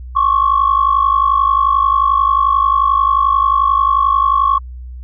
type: tone pair together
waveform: sine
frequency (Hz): 1080.7 / 1132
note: C#6 / C#6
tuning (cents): -44 / +36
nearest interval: minor second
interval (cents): 80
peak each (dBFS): -12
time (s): 0.15-4.59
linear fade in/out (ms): 20
effects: tanh soft clip ceiling -3 dBFS + added 62 Hz sine -27 dBFS peak until 5.03 s